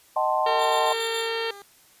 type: chord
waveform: sine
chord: D# diminished seventh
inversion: none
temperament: equal with one note detuned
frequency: 622.3 / 757.7 / 880 / 1046.5 Hz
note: D#5 / F#5 / A5 / C6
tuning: 0 / +41 / 0 / 0 cents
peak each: -26 dBFS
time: 0.16-0.93 s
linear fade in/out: 5 ms
type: harmonic tone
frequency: 455.5 Hz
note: A#4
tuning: 40 cents flat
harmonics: 1 / 2 / 3 / 4 / 5 / 6 / 7 / 8 / 9 / 10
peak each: -28 / -35 / -37 / -34 / -40 / -37 / -35 / -40 / -41 / -40 dBFS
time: 0.46-1.51 s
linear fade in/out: 5 ms
type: tone with pitch glide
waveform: 15% pulse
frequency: 392 to 401.9 Hz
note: G4 to G4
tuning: 0 to +43 cents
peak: -35 dBFS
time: 0.47-1.62 s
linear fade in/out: 0 ms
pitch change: +43 cents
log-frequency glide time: 0.58-1.03 s
type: tone with tremolo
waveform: sawtooth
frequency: 3593 Hz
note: A7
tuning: 36 cents sharp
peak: -28 dBFS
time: 0.58-1.3 s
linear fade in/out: 50 ms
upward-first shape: square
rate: 7.1 Hz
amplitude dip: 50%
effects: white hiss -56 dBFS RMS until 2 s + resampled to 32000 Hz